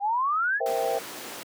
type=exponential sweep; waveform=sine; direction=up; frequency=784 to 1760 Hz; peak=-22 dBFS; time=0-0.61 s; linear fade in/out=50 ms
type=chord; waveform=sine; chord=C dominant seventh; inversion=third; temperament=equal; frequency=466.2 / 523.3 / 659.3 / 784 Hz; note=Bb4 / C5 / E5 / G5; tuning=0 / 0 / 0 / 0 cents; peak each=-29 dBFS; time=0.6-0.99 s; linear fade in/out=10 ms
type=noise; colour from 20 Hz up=pink; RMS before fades=-37 dBFS; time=0.66-1.43 s; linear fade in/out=0 ms
effects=high-pass 300 Hz 12 dB/octave